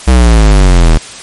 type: exponential sweep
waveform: square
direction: down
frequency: 65.41 to 38.78 Hz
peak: -3 dBFS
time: 0.07-0.98 s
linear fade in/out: 10 ms
effects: white hiss -28 dBFS RMS until 1.22 s + MP3 48 kbps